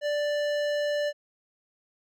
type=tone with hard clipping; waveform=sine; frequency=587.3 Hz; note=D5; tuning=in tune; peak=-27 dBFS; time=0.01-1.13 s; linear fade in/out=50 ms; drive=15 dB; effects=none